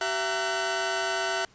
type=tone cluster; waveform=sawtooth; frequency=382.9 / 672 / 925 / 1502 Hz; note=G4 / E5 / A#5 / F#6; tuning=-41 / +33 / -14 / +26 cents; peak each=-30 / -26 / -31 / -27 dBFS; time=0.01-1.45 s; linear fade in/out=2 ms; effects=pink hiss -58 dBFS RMS until 1.54 s + resampled to 16000 Hz